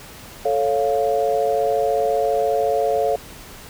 sine chord, A augmented, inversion none, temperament equal, 440 / 554.4 / 698.5 Hz, A4 / C#5 / E#5, 0 / 0 / 0 cents, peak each -21 dBFS, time 0.45-3.16 s, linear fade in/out 5 ms, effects pink hiss -40 dBFS RMS until 3.69 s

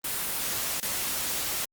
white noise with dropouts, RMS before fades -30 dBFS, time 0.04-1.65 s, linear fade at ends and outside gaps 5 ms, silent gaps 0.803-0.826 s, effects Opus 24 kbps

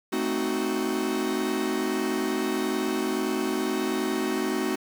45% pulse chord, A diminished seventh, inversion none, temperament equal with one note detuned, 220 / 261.6 / 311.1 / 373.4 Hz, A3 / C4 / Eb4 / Gb4, 0 / 0 / 0 / +16 cents, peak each -32 / -31 / -31 / -29 dBFS, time 0.12-4.76 s, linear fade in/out 10 ms, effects 8-bit

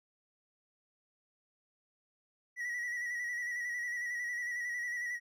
triangle tone with vibrato, 1932 Hz, B6, 39 cents flat, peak -33 dBFS, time 2.56-5.2 s, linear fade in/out 50 ms, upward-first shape square, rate 11 Hz, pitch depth 33 cents each way, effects none

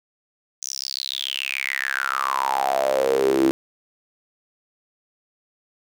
sawtooth tone with high-pass filter sweep, 67 Hz, C2, 42 cents sharp, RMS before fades -23 dBFS, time 0.62-3.51 s, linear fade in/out 0 ms, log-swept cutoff 6300 to 310 Hz, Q 9.5, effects none

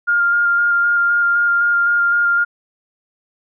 sine tone with vibrato, 1406 Hz, F6, 11 cents sharp, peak -12 dBFS, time 0.07-2.45 s, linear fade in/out 20 ms, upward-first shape square, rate 3.9 Hz, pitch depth 11 cents each way, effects none

